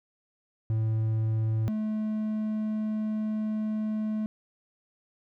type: tone pair in turn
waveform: triangle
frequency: 110.5 / 215.5 Hz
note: A2 / A3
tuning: +8 / -36 cents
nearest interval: octave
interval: 1156 cents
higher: second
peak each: -22 / -25 dBFS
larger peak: first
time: 0.7-1.68 / 1.68-4.26 s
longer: second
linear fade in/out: 0 ms
effects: none